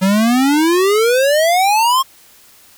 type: exponential sweep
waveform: square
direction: up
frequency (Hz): 185 to 1089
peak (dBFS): -11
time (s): 0.01-2.03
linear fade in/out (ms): 20
effects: white hiss -46 dBFS RMS until 2.77 s